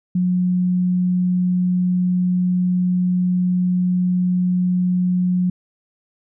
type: tone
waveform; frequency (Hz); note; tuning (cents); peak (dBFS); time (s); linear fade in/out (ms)
sine; 180.7; F#3; -41; -15; 0.15-5.5; 5
effects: none